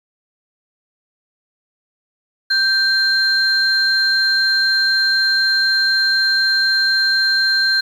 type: tone pair together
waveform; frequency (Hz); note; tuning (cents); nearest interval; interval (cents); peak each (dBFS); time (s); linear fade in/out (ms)
sine; 1568 / 4168; G6 / C8; 0 / -7; octave + perfect fourth; 1693; -15; 2.5-7.81; 10
effects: tanh soft clip ceiling -6 dBFS + 7-bit